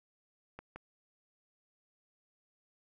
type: clicks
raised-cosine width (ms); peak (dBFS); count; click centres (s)
0.5; -30; 2; 0.59 / 0.76
effects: none